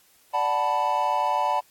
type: chord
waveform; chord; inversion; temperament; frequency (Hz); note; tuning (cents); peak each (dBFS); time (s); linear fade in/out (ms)
triangle; B minor seventh; first; equal; 587.3 / 740 / 880 / 987.8; D5 / F#5 / A5 / B5; 0 / 0 / 0 / 0; -28 / -26 / -23 / -24; 0.33-1.61; 20
effects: white hiss -59 dBFS RMS until 1.7 s + AAC 64 kbps

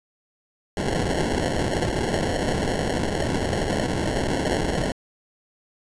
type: noise with sample-and-hold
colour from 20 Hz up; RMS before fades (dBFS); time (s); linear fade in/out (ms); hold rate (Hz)
white; -24; 0.77-4.92; 2; 1225
effects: resampled to 22050 Hz

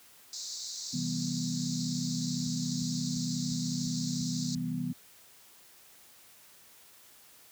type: band-pass noise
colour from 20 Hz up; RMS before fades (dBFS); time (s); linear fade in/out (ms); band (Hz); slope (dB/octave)
pink; -40; 0.33-4.55; 2; 3900 to 7600; 96
type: chord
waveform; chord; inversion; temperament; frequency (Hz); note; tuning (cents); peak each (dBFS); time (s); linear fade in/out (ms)
sine; C major seventh; none; equal; 130.81 / 164.81 / 196 / 246.9; C3 / E3 / G3 / B3; 0 / 0 / 0 / 0; -40 / -35 / -40 / -34; 0.93-4.93; 10
type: click train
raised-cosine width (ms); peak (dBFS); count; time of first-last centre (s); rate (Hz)
5; -35; 7; 2.47-4.561; 2.87
effects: white hiss -57 dBFS RMS until 7.51 s + high-pass 60 Hz 12 dB/octave

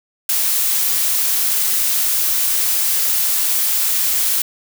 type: noise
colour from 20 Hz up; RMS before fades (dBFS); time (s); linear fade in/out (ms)
blue; -17; 0.29-4.42; 2
effects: none

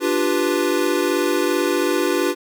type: chord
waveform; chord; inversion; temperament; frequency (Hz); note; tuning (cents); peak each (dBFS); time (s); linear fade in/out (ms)
square; G dominant seventh; second; equal; 293.7 / 349.2 / 392 / 493.9; D4 / F4 / G4 / B4; 0 / 0 / 0 / 0; -24 / -22 / -24 / -25; 0-2.35; 50
effects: none

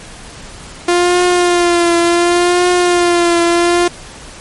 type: tone with vibrato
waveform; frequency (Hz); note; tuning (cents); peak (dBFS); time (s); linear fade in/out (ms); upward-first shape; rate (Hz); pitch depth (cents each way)
sawtooth; 349.2; F4; 0; -5; 0.88-3.88; 5; triangle; 0.69; 44
effects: pink hiss -33 dBFS RMS until 4.4 s + MP3 48 kbps

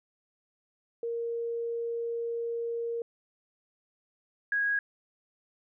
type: tone pair in turn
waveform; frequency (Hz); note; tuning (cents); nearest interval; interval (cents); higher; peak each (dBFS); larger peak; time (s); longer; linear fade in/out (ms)
sine; 466.2 / 1648.9; A#4 / G#6; 0 / -13; octave + minor seventh; 2187; second; -30 / -25; second; 1.03-3.02 / 4.52-4.79; first; 2
effects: none

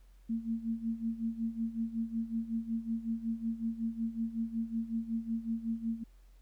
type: tone with tremolo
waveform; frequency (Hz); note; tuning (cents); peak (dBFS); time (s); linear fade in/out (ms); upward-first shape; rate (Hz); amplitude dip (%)
sine; 227.4; A#3; -43; -29; 0.29-6.04; 10; sine; 5.4; 80
effects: added 44 Hz sine -55 dBFS peak until 6.41 s + pink hiss -72 dBFS RMS until 6.41 s

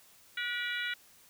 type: harmonic tone with a mistuned harmonic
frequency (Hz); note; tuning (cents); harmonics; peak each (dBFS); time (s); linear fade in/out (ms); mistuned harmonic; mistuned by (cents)
484.5; B4; -33; 3 / 4 / 5 / 6 / 7 / 8; -36 / -38 / -40 / -42 / -43 / -44; 0.37-0.94; 5; 5; -59
effects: white hiss -60 dBFS RMS until 1.29 s

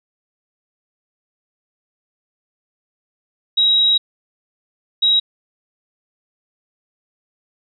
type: tone bursts at uneven times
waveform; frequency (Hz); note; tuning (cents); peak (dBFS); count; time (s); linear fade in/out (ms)
sine; 3832; A#7; +47; -11; 2; 3.57-3.98 / 5.02-5.2; 10
effects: none

